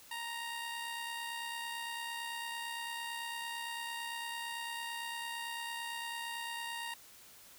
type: tone with amplitude modulation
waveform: 15% pulse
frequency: 932.3 Hz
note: A#5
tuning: in tune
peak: -31 dBFS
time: 0.11-6.94 s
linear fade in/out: 5 ms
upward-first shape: sine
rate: 68.9 Hz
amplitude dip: 35%
effects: white hiss -57 dBFS RMS until 7.58 s